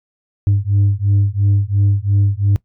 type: beating tone pair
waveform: sine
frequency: 99 / 101.9 Hz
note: G2 / G#2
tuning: +18 / -32 cents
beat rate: 2.9 Hz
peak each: -13 dBFS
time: 0.47-2.56 s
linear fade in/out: 0 ms
effects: noise-tail reverb RT60 0.1 s tail -21 dB re dry + tanh soft clip ceiling -8 dBFS